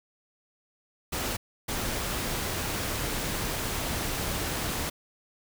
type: noise bursts at uneven times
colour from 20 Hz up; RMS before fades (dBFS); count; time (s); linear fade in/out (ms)
pink; -31; 2; 1.12-1.37 / 1.68-4.9; 10
effects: none